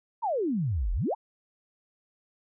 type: exponential two-way sweep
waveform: sine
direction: down then up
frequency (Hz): 991 to 38.89 to 991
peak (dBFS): -25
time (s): 0.22-1.15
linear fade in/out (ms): 20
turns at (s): 0.93
effects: none

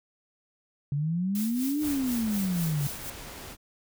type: exponential two-way sweep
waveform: sine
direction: up then down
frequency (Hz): 138.59 to 306.3 to 138.59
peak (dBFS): -25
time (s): 0.92-2.87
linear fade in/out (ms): 2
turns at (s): 1.82
type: noise with tremolo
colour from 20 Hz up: blue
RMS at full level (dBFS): -36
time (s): 1.35-3.1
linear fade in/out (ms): 2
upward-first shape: sine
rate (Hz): 4.1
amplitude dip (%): 65
type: noise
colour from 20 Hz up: pink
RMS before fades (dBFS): -42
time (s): 1.8-3.57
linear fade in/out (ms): 50
effects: none

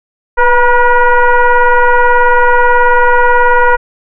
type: tone with frequency modulation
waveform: sine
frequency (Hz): 474.8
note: A#4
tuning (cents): +32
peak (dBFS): -4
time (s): 0.37-3.77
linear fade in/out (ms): 20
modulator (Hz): 484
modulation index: 2.4
effects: none

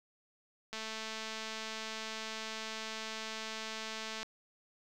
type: click train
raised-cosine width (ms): 0.2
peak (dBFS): -24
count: 771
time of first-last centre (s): 0.73-4.23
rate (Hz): 220
effects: 10-bit

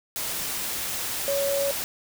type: tone in noise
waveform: sine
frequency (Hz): 559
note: C#5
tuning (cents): +14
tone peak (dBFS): -23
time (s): 1.28-1.71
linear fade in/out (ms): 0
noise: white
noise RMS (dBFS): -30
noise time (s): 0.16-1.84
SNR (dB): +4
effects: none

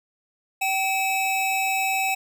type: tone pair together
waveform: square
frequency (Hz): 769.7 / 2589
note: G5 / E7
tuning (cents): -32 / -32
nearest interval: octave + major sixth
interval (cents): 2100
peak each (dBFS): -25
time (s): 0.61-2.15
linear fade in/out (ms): 10
effects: none

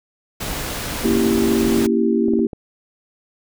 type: noise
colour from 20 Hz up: pink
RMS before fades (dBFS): -26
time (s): 0.4-1.87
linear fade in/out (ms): 10
type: clicks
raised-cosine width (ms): 2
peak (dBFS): -18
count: 11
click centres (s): 1.012 / 1.454 / 1.527 / 1.639 / 1.72 / 1.784 / 1.845 / 2.283 / 2.336 / 2.392 / 2.532
type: chord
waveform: sine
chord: A# diminished seventh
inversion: none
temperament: equal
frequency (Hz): 233.1 / 277.2 / 329.6 / 392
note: A#3 / C#4 / E4 / G4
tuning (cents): 0 / 0 / 0 / 0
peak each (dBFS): -18 / -24 / -20 / -20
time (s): 1.04-2.47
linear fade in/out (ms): 5
effects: none

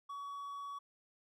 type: tone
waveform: triangle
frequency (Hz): 1129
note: C#6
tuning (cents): +31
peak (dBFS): -40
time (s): 0.09-0.79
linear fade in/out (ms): 10
effects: none

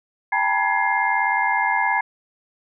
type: tone cluster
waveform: sine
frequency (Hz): 794 / 891 / 970 / 1679 / 2108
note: G5 / A5 / B5 / G#6 / C7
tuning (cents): +22 / +22 / -31 / +18 / +12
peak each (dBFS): -24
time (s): 0.32-2.01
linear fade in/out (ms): 5
effects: none

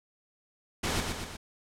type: noise with echo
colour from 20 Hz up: pink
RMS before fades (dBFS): -30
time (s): 0.83-1.01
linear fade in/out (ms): 10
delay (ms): 120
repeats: 3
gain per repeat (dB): -4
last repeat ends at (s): 1.37
effects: low-pass 9000 Hz 12 dB/octave

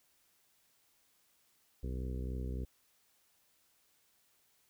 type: harmonic tone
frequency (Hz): 63.4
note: B1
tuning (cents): +46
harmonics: 1 / 2 / 3 / 4 / 5 / 6 / 7 / 8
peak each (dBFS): -37 / -44 / -48 / -48 / -54 / -51 / -52 / -57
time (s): 1.83-2.65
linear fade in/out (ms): 5
effects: white hiss -72 dBFS RMS until 4.69 s

